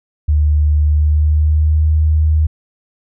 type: tone with pitch glide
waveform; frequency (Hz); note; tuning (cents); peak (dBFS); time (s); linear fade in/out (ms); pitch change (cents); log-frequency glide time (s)
sine; 75 to 77.56; D2 to D#2; +37 to -5; -9; 0.28-2.47; 10; +58; 0.85-1.87
effects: none